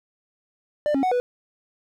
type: tone with pitch steps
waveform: triangle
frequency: 595 / 272.6 / 741 / 492.3 Hz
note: D5 / C#4 / F#5 / B4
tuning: +22 / -29 / +2 / -6 cents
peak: -17 dBFS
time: 0.86-1.2 s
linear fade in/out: 0 ms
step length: 85 ms
effects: none